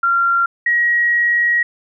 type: tone pair in turn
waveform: sine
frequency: 1379 / 1900.6 Hz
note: F6 / A#6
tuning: -22 / +33 cents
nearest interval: tritone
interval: 555 cents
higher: second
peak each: -12 dBFS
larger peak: neither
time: 0.03-0.46 / 0.66-1.63 s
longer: second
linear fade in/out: 5 ms
effects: none